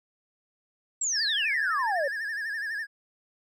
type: exponential sweep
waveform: sine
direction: down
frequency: 7830 to 533 Hz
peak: -25 dBFS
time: 1.01-2.08 s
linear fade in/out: 5 ms
type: tone with vibrato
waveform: triangle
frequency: 1729 Hz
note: A6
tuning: 31 cents flat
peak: -28 dBFS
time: 1.12-2.87 s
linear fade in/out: 50 ms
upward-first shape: sine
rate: 12 Hz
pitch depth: 100 cents each way
effects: none